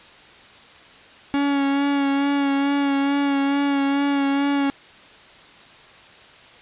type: tone with vibrato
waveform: 45% pulse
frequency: 280 Hz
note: C#4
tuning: 18 cents sharp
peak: -18 dBFS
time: 1.34-4.7 s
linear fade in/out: 0 ms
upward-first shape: sine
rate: 2.3 Hz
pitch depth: 21 cents each way
effects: white hiss -46 dBFS RMS until 6.61 s + resampled to 8000 Hz